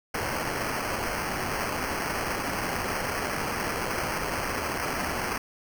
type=noise with sample-and-hold; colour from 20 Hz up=blue; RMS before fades=-30 dBFS; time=0.14-5.38 s; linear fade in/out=5 ms; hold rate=3675 Hz; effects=none